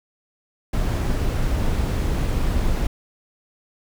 brown noise, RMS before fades -21 dBFS, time 0.73-2.87 s, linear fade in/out 5 ms, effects none

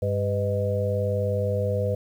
harmonic tone with a mistuned harmonic, 100 Hz, G2, 35 cents sharp, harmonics 1 / 2 / 4 / 5 / 6, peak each -25 / -34 / -37 / -26 / -31 dBFS, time 0.02-1.95 s, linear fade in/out 5 ms, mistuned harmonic 6, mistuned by +54 cents, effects 9-bit

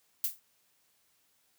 violet noise with exponential decay, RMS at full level -26 dBFS, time 0.24-0.4 s, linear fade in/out 2 ms, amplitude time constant 33 ms, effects white hiss -71 dBFS RMS until 1.58 s + high-pass 60 Hz 12 dB/octave

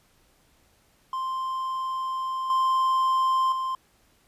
triangle tone with level steps, 1046.5 Hz, C6, in tune, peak -25 / -18 / -24 dBFS, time 1.13-3.75 s, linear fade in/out 2 ms, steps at 2.5 / 3.52 s, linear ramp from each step 2 ms, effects pink hiss -63 dBFS RMS until 4.27 s + resampled to 32000 Hz

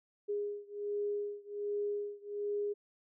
sine beating tone pair, 410.5 / 411.8 Hz, G#4 / G#4, -20 / -15 cents, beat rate 1.3 Hz, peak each -37 / -38 dBFS, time 0.28-2.74 s, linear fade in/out 20 ms, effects none

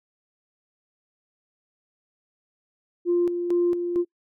sine tone with tremolo, 349.2 Hz, F4, in tune, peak -17 dBFS, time 3.05-4.05 s, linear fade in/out 50 ms, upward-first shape square, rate 2.2 Hz, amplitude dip 55%, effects noise-tail reverb RT60 0.1 s tail -26 dB re dry + tanh soft clip ceiling -14 dBFS

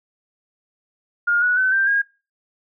sine tone with pitch steps, 1418 / 1468 / 1519.8 / 1573.4 / 1628.9 Hz, F6 / F#6 / F#6 / G6 / G#6, +26 / -14 / +46 / +6 / -34 cents, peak -15 dBFS, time 1.27-2.02 s, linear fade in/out 10 ms, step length 150 ms, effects noise-tail reverb RT60 0.3 s tail -21 dB re dry

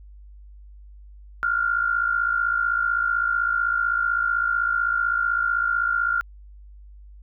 sine tone pair together, 1391.2 / 1447 Hz, F6 / F#6, -7 / -39 cents, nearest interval minor second, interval 68 cents, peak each -21 / -25 dBFS, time 1.43-6.21 s, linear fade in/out 0 ms, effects added 50 Hz sine -42 dBFS peak until 7.22 s

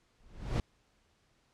brown noise with exponential growth, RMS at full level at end -25 dBFS, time 0.2-0.6 s, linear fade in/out 1 ms, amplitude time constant 85 ms, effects pink hiss -71 dBFS RMS until 1.53 s + low-pass 7000 Hz 12 dB/octave

